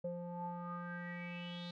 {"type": "tone with low-pass filter sweep", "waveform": "square", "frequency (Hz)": 174.61, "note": "F3", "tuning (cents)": 0, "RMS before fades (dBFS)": -44, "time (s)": [0.04, 1.71], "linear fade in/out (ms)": 5, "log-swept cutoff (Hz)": [540, 4000], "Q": 8.2, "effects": []}